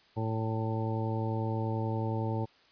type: harmonic tone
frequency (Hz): 111.2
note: A2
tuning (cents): +19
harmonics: 1 / 2 / 3 / 4 / 5 / 7 / 8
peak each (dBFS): -31 / -38 / -38 / -40 / -41 / -43 / -40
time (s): 0.16-2.46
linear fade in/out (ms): 20
effects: white hiss -62 dBFS RMS until 2.71 s + resampled to 11025 Hz